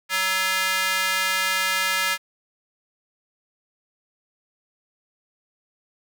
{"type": "tone with high-pass filter", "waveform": "square", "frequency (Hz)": 188.3, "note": "F#3", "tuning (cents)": 31, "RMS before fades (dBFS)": -23, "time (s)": [0.09, 2.18], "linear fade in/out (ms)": 50, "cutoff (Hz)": 1700, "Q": 1.5, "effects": []}